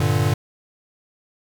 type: chord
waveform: square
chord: G minor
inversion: none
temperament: equal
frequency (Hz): 98 / 116.54 / 146.83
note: G2 / Bb2 / D3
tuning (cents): 0 / 0 / 0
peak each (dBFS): -22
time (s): 0-0.34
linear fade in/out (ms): 5
effects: none